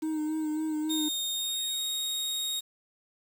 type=tone with vibrato; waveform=triangle; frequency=310 Hz; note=D#4; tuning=6 cents flat; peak=-26 dBFS; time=0.02-1.09 s; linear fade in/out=10 ms; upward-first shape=sine; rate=3.6 Hz; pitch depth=29 cents each way
type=tone with pitch glide; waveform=sawtooth; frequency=3692 to 3744 Hz; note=A#7 to A#7; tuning=-17 to +7 cents; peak=-27 dBFS; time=0.89-2.61 s; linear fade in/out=20 ms; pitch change=+24 cents; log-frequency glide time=1.33-1.8 s
effects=8-bit